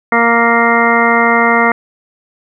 harmonic tone, 233.1 Hz, A#3, in tune, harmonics 1 / 2 / 3 / 4 / 5 / 6 / 8 / 9, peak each -16 / -16 / -16 / -16 / -16 / -16 / -16 / -16 dBFS, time 0.12-1.72 s, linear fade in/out 2 ms, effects none

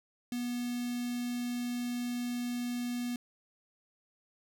square tone with notch filter, 243.3 Hz, B3, 26 cents flat, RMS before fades -35 dBFS, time 0.32-3.16 s, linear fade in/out 2 ms, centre 950 Hz, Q 0.54, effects none

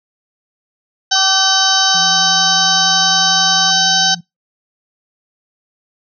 harmonic tone, 768 Hz, G5, 36 cents flat, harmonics 1 / 2 / 4 / 5 / 6 / 7 / 8, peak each -18 / -18 / -18 / -18 / -18 / -18 / -18 dBFS, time 1.11-4.15 s, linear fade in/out 10 ms
sine tone with pitch glide, 1163 to 1153.6 Hz, D6 to D6, -17 to -31 cents, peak -23 dBFS, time 1.15-3.71 s, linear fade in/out 10 ms, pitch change -14 cents, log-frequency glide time 2.04-3.08 s
sine tone with vibrato, 173.9 Hz, F3, 7 cents flat, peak -28 dBFS, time 1.94-4.21 s, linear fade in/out 10 ms, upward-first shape sine, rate 11 Hz, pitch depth 33 cents each way
effects noise-tail reverb RT60 0.2 s tail -26 dB re dry

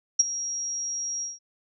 sine tone with ADSR envelope, 5650 Hz, F8, 19 cents sharp, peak -12 dBFS, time 0.19-1.39 s, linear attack 9 ms, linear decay 23 ms, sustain -16 dB, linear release 170 ms, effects none

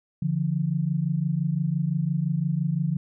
sine tone pair together, 145.2 / 171.05 Hz, D3 / F3, -19 / -36 cents, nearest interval minor third, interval 283 cents, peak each -25 dBFS, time 0.22-2.97 s, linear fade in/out 5 ms, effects none

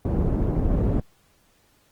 pink low-pass noise, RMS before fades -22 dBFS, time 0.05-1 s, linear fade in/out 2 ms, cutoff 390 Hz, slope 12 dB/octave, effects pink hiss -62 dBFS RMS until 1.91 s + Opus 24 kbps

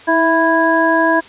harmonic tone with a mistuned harmonic, 329.6 Hz, E4, in tune, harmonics 1 / 2 / 3 / 5, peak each -16 / -16 / -16 / -16 dBFS, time 0.07-1.21 s, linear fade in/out 20 ms, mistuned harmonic 1, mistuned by -28 cents, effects white hiss -39 dBFS RMS until 1.28 s + resampled to 8000 Hz

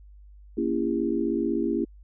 sine chord, A# diminished seventh, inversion none, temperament just, 233.1 / 279.7 / 335.6 / 402.8 Hz, A#3 / C#4 / E4 / G4, 0 / +16 / +31 / +47 cents, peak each -29 / -29 / -27 / -30 dBFS, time 0.57-1.85 s, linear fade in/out 10 ms, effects added 50 Hz sine -46 dBFS peak until 2.03 s

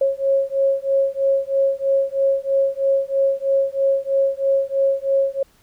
sine beating tone pair, 544 / 547.1 Hz, C#5 / C#5, -33 / -23 cents, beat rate 3.1 Hz, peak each -19 dBFS, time 0.01-5.43 s, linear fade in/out 5 ms, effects pink hiss -57 dBFS RMS until 5.62 s

